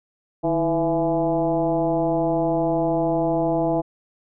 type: tone with frequency modulation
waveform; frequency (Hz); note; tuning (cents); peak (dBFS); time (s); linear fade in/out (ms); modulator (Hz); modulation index
sine; 496.6; B4; +9; -18; 0.43-3.82; 20; 171; 1.8
effects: none